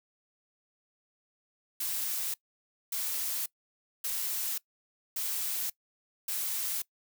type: noise bursts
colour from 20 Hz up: blue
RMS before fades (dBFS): -33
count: 5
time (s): 1.8-6.82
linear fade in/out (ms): 5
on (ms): 540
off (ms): 580
effects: noise-tail reverb RT60 0.1 s tail -22 dB re dry